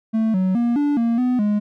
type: tone with pitch steps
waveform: triangle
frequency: 221.8 / 186.7 / 237.1 / 290.4 / 232.3 / 250.3 / 208.2 Hz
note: A3 / F#3 / A#3 / D4 / A#3 / B3 / G#3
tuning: +14 / +16 / +30 / -19 / -6 / +23 / +5 cents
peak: -14 dBFS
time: 0.13-1.6 s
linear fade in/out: 20 ms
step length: 210 ms
effects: none